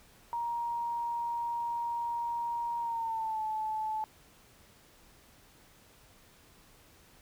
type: tone with pitch glide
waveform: sine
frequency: 941 to 867.9 Hz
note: A#5 to A5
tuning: +16 to -24 cents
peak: -31 dBFS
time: 0.33-4.04 s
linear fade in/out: 0 ms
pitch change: -140 cents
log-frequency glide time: 2.8-3.41 s
effects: pink hiss -60 dBFS RMS until 7.21 s